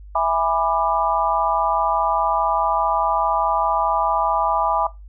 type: chord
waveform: sine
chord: E dominant seventh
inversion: none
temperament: just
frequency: 659.3 / 824.1 / 988.9 / 1186.7 Hz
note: E5 / G#5 / B5 / D6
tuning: 0 / -14 / +2 / +18 cents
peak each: -22 dBFS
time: 0.15-4.87 s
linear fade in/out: 5 ms
effects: noise-tail reverb RT60 0.2 s tail -18 dB re dry + added 50 Hz sine -37 dBFS peak until 5.08 s